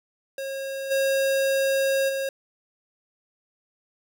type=tone with level steps; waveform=square; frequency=542 Hz; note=C#5; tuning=39 cents flat; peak=-30 / -21 / -26 dBFS; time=0.38-2.29 s; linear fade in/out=2 ms; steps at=0.9 / 2.08 s; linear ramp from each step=20 ms; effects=none